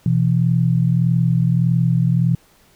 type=tone pair together; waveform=sine; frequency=125.35 / 167 Hz; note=B2 / E3; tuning=+26 / +23 cents; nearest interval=perfect fourth; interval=497 cents; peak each=-16 dBFS; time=0.06-2.35 s; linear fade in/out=2 ms; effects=pink hiss -54 dBFS RMS until 2.75 s